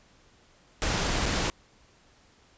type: noise with dropouts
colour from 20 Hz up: pink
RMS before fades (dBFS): -27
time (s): 0.82-1.5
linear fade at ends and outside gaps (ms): 0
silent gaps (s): 1.256-1.262
effects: pink hiss -60 dBFS RMS until 2.57 s + resampled to 16000 Hz